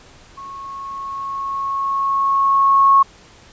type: tone with level ramp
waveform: sine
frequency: 1097 Hz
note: C#6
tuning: 18 cents flat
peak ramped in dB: -31 to -7 dBFS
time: 0.37-3.03 s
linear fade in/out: 10 ms
effects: pink hiss -46 dBFS RMS until 3.52 s + resampled to 16000 Hz